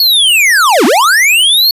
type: linear two-way sweep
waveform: square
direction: down then up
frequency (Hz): 4435 to 214.2 to 4435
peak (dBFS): -6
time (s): 0-1.71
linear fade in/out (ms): 2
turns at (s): 0.85
effects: resampled to 32000 Hz + 7-bit